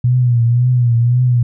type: tone with vibrato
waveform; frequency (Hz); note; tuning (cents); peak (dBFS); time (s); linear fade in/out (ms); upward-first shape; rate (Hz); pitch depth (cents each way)
sine; 121.3; B2; -31; -9; 0.04-1.43; 5; triangle; 1.9; 80
effects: none